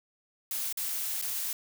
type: noise with dropouts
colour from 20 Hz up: blue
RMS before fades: -33 dBFS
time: 0.51-1.53 s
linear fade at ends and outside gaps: 2 ms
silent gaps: 0.727-0.772 / 1.215-1.222 s
effects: none